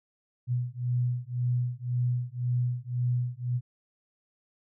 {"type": "beating tone pair", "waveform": "sine", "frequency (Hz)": [122.2, 124.1], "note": ["B2", "B2"], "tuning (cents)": [-18, 9], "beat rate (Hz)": 1.9, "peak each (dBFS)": -29, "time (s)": [0.47, 3.61], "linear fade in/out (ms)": 50, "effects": []}